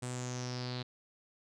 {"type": "tone with low-pass filter sweep", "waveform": "sawtooth", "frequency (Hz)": 124.7, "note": "B2", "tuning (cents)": 17, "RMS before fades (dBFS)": -39, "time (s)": [0.02, 0.83], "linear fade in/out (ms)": 10, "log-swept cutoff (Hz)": [8500, 4000], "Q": 6.5, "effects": []}